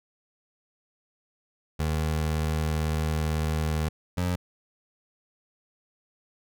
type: tone pair in turn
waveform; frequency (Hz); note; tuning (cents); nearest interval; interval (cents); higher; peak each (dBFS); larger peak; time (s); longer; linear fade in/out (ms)
25% pulse; 78 / 89.2; D#2 / F2; +5 / +37; major second; 232; second; -21; neither; 1.79-3.89 / 4.17-4.36; first; 10
effects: none